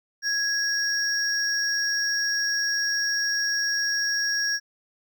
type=tone pair together; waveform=triangle; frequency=1661.2 / 5593 Hz; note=G#6 / F8; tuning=0 / +2 cents; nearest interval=octave + major sixth; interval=2102 cents; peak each=-24 dBFS; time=0.22-4.6 s; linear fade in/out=50 ms; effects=none